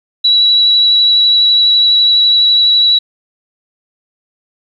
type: tone with vibrato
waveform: sine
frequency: 3916 Hz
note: B7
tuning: 15 cents flat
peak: -6 dBFS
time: 0.24-2.99 s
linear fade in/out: 10 ms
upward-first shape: triangle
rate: 12 Hz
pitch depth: 13 cents each way
effects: 8-bit